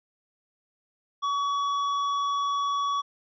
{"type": "tone with hard clipping", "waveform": "triangle", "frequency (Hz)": 1131, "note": "C#6", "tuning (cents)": 34, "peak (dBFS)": -26, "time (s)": [1.22, 3.02], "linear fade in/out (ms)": 20, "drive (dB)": 11, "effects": ["resampled to 16000 Hz"]}